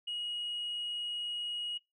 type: tone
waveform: sine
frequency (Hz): 2894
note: F#7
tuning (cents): -39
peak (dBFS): -33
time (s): 0.07-1.78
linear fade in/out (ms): 10
effects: noise-tail reverb RT60 0.2 s tail -21 dB re dry + tanh soft clip ceiling -32 dBFS